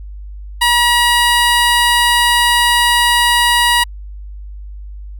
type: tone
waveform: 15% pulse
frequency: 960 Hz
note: B5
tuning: 49 cents flat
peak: -3 dBFS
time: 0.61-3.84 s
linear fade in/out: 10 ms
effects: added 50 Hz sine -27 dBFS peak until 5.19 s